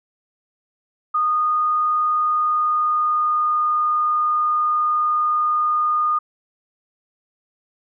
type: tone with pitch glide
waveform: sine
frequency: 1231 to 1223.2 Hz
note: D#6 to D#6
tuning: -19 to -30 cents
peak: -16 dBFS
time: 1.14-6.19 s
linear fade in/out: 10 ms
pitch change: -11 cents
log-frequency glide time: 2.11-3.67 s
effects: none